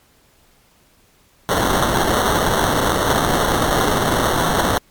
white noise with sample-and-hold, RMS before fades -17 dBFS, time 1.49-4.78 s, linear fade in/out 0 ms, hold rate 2450 Hz, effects pink hiss -55 dBFS RMS until 4.9 s + MP3 96 kbps

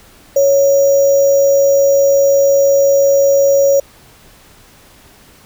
sine tone with sample-and-hold, 554.4 Hz, C#5, in tune, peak -7 dBFS, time 0.36-3.8 s, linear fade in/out 5 ms, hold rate 6300 Hz, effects pink hiss -44 dBFS RMS until 5.45 s

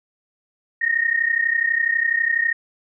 sine tone pair together, 1839 / 1871.1 Hz, A#6 / A#6, -24 / +6 cents, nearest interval unison, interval 30 cents, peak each -20 / -20 dBFS, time 0.81-2.53 s, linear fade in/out 10 ms, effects none

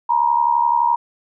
sine tone with amplitude modulation, 948 Hz, A#5, 29 cents sharp, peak -10 dBFS, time 0.09-0.96 s, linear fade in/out 10 ms, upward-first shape sine, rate 71.7 Hz, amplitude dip 75%, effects none

